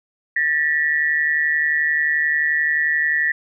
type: tone pair together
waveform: sine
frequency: 1778 / 1929.4 Hz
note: A6 / B6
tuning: +18 / -41 cents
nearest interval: minor second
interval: 141 cents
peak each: -19 dBFS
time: 0.36-3.32 s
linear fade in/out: 5 ms
effects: none

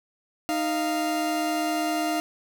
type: tone pair together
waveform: 40% pulse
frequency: 310 / 695 Hz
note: D#4 / F5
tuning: -6 / -9 cents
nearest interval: octave + major second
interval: 1397 cents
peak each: -26 dBFS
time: 0.49-2.2 s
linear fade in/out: 0 ms
effects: none

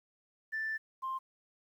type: tone pair in turn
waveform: sine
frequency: 1766 / 1052.9 Hz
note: A6 / C6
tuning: +6 / +11 cents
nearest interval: major sixth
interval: 895 cents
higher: first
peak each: -32 / -33 dBFS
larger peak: first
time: 0.52-0.78 / 1.02-1.19 s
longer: first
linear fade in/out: 20 ms
effects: tanh soft clip ceiling -29 dBFS + 11-bit

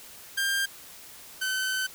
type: tone pair in turn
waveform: sawtooth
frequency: 1595 / 1525.9 Hz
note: G6 / G6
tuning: +30 / -47 cents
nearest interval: minor second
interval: 77 cents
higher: first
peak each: -21 / -23 dBFS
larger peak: first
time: 0.37-0.66 / 1.41-1.87 s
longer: second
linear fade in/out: 10 ms
effects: white hiss -47 dBFS RMS until 1.94 s

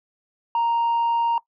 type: tone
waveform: sine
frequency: 932 Hz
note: A#5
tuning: 1 cent flat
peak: -16 dBFS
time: 0.55-1.38 s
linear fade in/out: 2 ms
effects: noise-tail reverb RT60 0.1 s tail -20 dB re dry + tanh soft clip ceiling -17 dBFS

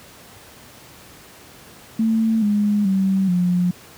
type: tone with pitch steps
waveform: sine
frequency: 223.3 / 207.1 / 192.16 / 178.26 Hz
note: A3 / G#3 / G3 / F3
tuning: +26 / -5 / -34 / +36 cents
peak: -15 dBFS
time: 1.99-3.71 s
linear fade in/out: 5 ms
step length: 430 ms
effects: pink hiss -44 dBFS RMS until 3.97 s + high-pass 80 Hz 12 dB/octave

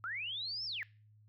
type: linear two-way sweep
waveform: sine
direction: up then down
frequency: 1280 to 5480 to 1641 Hz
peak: -37 dBFS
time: 0.04-0.83 s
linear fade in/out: 0 ms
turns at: 0.65 s
effects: noise-tail reverb RT60 0.4 s tail -23 dB re dry + added 106 Hz sine -60 dBFS peak until 1.28 s

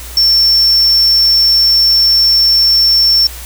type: tone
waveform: triangle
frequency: 5420 Hz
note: E8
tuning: 47 cents sharp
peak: -5 dBFS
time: 0.17-3.27 s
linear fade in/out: 2 ms
effects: added 60 Hz sine -28 dBFS peak until 3.45 s + white hiss -30 dBFS RMS until 3.45 s

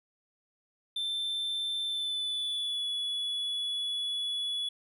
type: tone with pitch glide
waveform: triangle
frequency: 3552 to 3403 Hz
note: A7 to G#7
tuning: +16 to +41 cents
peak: -29 dBFS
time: 0.96-4.69 s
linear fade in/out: 5 ms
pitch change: -75 cents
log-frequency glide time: 1.85-2.86 s
effects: none

